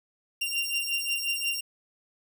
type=beating tone pair; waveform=sawtooth; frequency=2775 / 2780.6 Hz; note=F7 / F7; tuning=-12 / -8 cents; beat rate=5.6 Hz; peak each=-27 / -27 dBFS; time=0.41-1.61 s; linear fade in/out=10 ms; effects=none